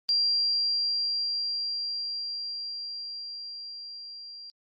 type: tone with level ramp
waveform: sine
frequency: 4751 Hz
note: D8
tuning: 19 cents sharp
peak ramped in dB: -21 to -41 dBFS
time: 0.09-4.5 s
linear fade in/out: 0 ms
effects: Opus 24 kbps